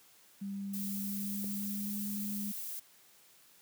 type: tone with pitch glide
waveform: sine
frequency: 198.2 to 204.4 Hz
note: G3 to G#3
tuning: +19 to -27 cents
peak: -36 dBFS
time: 0.41-2.52 s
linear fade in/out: 10 ms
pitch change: +54 cents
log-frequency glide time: 0.73-1.93 s
type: noise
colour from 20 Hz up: violet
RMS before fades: -41 dBFS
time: 0.73-2.8 s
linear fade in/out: 10 ms
type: click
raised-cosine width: 2 ms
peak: -32 dBFS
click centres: 1.443 s
effects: white hiss -62 dBFS RMS until 3.61 s + high-pass 100 Hz 12 dB/octave